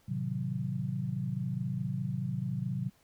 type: chord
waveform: sine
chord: A diminished seventh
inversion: none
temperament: equal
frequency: 110 / 130.81 / 155.56 / 185 Hz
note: A2 / C3 / Eb3 / Gb3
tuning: 0 / 0 / 0 / 0 cents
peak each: -40 / -34 / -39 / -36 dBFS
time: 0.08-2.9 s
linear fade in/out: 10 ms
effects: pink hiss -67 dBFS RMS until 3.03 s

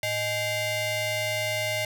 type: ring-modulated tone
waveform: sawtooth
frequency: 730 Hz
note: F#5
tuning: 24 cents flat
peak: -19 dBFS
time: 0.03-1.85 s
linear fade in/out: 2 ms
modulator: 1350 Hz
effects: none

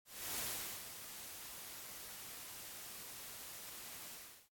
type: noise with ADSR envelope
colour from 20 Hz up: white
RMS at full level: -40 dBFS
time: 0.05-4.49 s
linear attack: 330 ms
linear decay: 460 ms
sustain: -10 dB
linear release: 370 ms
effects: noise-tail reverb RT60 0.1 s tail -23 dB re dry + AAC 64 kbps

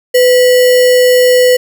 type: tone with sample-and-hold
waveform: sine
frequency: 501 Hz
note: B4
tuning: 25 cents sharp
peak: -4 dBFS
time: 0.14-1.57 s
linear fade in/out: 10 ms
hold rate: 2450 Hz
effects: none

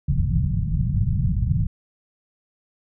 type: low-pass noise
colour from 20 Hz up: white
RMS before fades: -21 dBFS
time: 0.08-1.67 s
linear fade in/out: 5 ms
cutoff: 170 Hz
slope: 48 dB/octave
effects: none

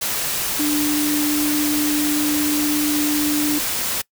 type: tone in noise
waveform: sine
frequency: 297.1 Hz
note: D4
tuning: 20 cents sharp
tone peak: -18 dBFS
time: 0.59-3.59 s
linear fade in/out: 10 ms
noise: white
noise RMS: -23 dBFS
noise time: 0.01-4.02 s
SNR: +2 dB
effects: noise-tail reverb RT60 0.1 s tail -23 dB re dry

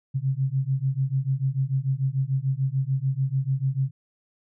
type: beating tone pair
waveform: sine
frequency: 130.81 / 137.61 Hz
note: C3 / C#3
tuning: 0 / -12 cents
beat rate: 6.8 Hz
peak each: -25 dBFS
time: 0.14-3.91 s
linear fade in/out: 20 ms
effects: none

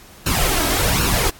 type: noise with flanger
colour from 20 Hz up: pink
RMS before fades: -18 dBFS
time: 0.26-1.3 s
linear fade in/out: 5 ms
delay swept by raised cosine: 0.72 to 3.12 ms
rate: 1.3 Hz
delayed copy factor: +0.75
effects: pink hiss -44 dBFS RMS until 1.39 s + AAC 64 kbps

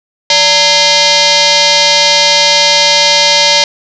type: tone with frequency modulation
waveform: sine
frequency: 579 Hz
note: D5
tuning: 25 cents flat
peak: -5 dBFS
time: 0.3-3.64 s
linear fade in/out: 2 ms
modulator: 748 Hz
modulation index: 6.9
effects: none

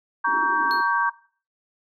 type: chord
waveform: sine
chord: G diminished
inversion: first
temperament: just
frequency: 940.8 / 1128.9 / 1568 Hz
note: Bb5 / Db6 / G6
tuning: +16 / +31 / 0 cents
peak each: -23 dBFS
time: 0.24-1.1 s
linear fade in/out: 10 ms
type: band-pass noise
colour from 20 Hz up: pink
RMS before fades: -37 dBFS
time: 0.27-0.81 s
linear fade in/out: 5 ms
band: 280 to 380 Hz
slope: 48 dB/octave
type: tone with exponential decay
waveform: triangle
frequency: 4277 Hz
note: C8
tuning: 37 cents sharp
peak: -25 dBFS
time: 0.71-0.95 s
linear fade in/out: 0 ms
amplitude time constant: 51 ms
effects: noise-tail reverb RT60 0.4 s tail -17 dB re dry

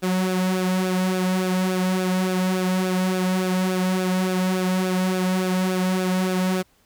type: tone with flanger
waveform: sawtooth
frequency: 185 Hz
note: F#3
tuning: in tune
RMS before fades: -22 dBFS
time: 0.02-6.63 s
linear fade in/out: 20 ms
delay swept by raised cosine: 0.96 to 2.96 ms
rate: 3.5 Hz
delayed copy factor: -0.6
effects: pink hiss -61 dBFS RMS until 6.85 s

